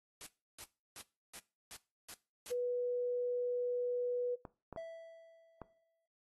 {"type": "noise bursts", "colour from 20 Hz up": "white", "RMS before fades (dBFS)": -49, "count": 7, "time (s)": [0.21, 2.515], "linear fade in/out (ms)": 0, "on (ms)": 55, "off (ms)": 320}
{"type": "tone", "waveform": "sine", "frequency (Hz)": 490.5, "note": "B4", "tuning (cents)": -12, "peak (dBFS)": -33, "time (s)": [2.5, 4.36], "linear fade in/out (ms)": 20}
{"type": "clicks", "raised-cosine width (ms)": 1, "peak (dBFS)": -31, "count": 4, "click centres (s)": [4.452, 4.727, 4.762, 5.617]}
{"type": "tone with exponential decay", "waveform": "triangle", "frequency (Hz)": 659.3, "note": "E5", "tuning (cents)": 0, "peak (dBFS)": -38, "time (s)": [4.77, 6.06], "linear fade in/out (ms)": 5, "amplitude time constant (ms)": 280}
{"effects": ["noise-tail reverb RT60 0.3 s tail -19 dB re dry", "AAC 32 kbps"]}